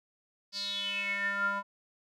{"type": "tone with band-pass filter sweep", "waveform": "square", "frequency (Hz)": 200, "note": "G3", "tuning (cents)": 35, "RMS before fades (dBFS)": -33, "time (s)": [0.52, 1.63], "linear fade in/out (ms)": 50, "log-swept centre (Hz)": [4800, 1100], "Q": 9.4, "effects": []}